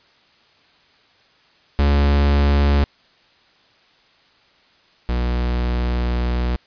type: tone pair in turn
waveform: 45% pulse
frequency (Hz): 71.3 / 60.48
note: C#2 / B1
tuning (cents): +49 / -36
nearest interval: minor third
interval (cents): 285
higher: first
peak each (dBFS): -13 / -18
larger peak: first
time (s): 1.79-2.84 / 5.09-6.56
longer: second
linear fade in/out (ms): 0
effects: white hiss -55 dBFS RMS until 6.66 s + resampled to 11025 Hz